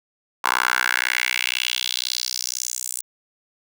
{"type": "tone with high-pass filter sweep", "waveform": "10% pulse", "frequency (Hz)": 62, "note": "B1", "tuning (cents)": 7, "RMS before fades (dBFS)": -24, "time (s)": [0.44, 3.02], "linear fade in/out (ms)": 5, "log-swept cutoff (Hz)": [1100, 8600], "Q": 3.1, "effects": []}